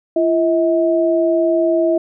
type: tone pair together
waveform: sine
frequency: 339.7 / 641.3 Hz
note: F4 / E5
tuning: -48 / -48 cents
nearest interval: major seventh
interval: 1100 cents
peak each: -15 dBFS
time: 0.16-1.98 s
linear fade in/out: 5 ms
effects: none